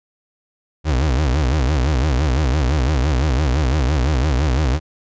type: tone with vibrato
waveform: 35% pulse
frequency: 69.3 Hz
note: C#2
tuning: in tune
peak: -13 dBFS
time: 0.84-4.8 s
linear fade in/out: 50 ms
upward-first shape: sine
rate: 5.9 Hz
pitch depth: 230 cents each way
effects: resampled to 16000 Hz